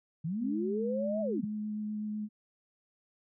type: linear two-way sweep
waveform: sine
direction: up then down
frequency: 147.8 to 659.3 to 147.8 Hz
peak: -31 dBFS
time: 0.24-1.45 s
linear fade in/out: 10 ms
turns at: 1.21 s
type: tone with vibrato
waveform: sine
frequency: 212 Hz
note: G#3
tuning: 36 cents sharp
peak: -33 dBFS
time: 0.39-2.29 s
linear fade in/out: 50 ms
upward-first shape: sine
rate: 8 Hz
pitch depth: 10 cents each way
effects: none